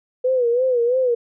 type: tone with vibrato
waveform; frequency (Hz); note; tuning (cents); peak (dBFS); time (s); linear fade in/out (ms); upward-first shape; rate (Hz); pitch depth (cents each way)
sine; 493.9; B4; 0; -15; 0.24-1.15; 10; sine; 3; 97
effects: none